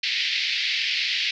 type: band-pass noise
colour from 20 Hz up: pink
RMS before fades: -25 dBFS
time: 0.03-1.31 s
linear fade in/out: 5 ms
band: 2000 to 4900 Hz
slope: 48 dB/octave
effects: none